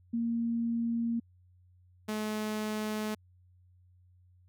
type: tone pair in turn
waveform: sine / sawtooth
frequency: 232.4 / 214.3 Hz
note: A#3 / A3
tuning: -5 / -45 cents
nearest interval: minor second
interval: 140 cents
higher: first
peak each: -28 dBFS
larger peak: neither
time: 0.13-1.2 / 2.08-3.15 s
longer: neither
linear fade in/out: 10 ms
effects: added 90 Hz sine -59 dBFS peak until 4.48 s